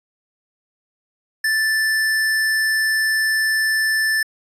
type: tone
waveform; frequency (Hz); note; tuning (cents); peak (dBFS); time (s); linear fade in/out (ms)
square; 1760; A6; 0; -17; 1.44-4.23; 5
effects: resampled to 32000 Hz